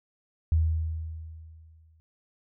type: tone with exponential decay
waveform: sine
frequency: 80.2 Hz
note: E2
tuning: 47 cents flat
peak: -18 dBFS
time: 0.52-2 s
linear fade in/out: 0 ms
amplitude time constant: 320 ms
effects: none